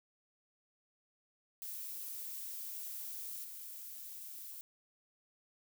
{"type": "noise with level steps", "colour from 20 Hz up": "violet", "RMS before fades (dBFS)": [-44, -48], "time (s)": [1.62, 4.61], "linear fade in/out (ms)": 0, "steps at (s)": 3.43, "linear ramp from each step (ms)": 20, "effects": []}